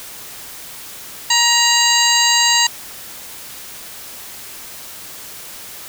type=harmonic tone with a mistuned harmonic; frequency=942 Hz; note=A#5; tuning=18 cents sharp; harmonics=1 / 2 / 3 / 4 / 5 / 7 / 8; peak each=-19 / -19 / -19 / -19 / -19 / -19 / -19 dBFS; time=1.3-2.67 s; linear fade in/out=5 ms; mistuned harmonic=4; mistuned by=+74 cents; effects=white hiss -34 dBFS RMS until 5.88 s